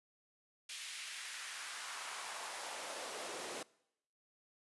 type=noise with high-pass filter sweep; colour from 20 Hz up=pink; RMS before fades=-45 dBFS; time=0.69-3.63 s; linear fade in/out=5 ms; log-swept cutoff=2700 to 380 Hz; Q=1.4; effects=noise-tail reverb RT60 0.8 s tail -23 dB re dry + resampled to 24000 Hz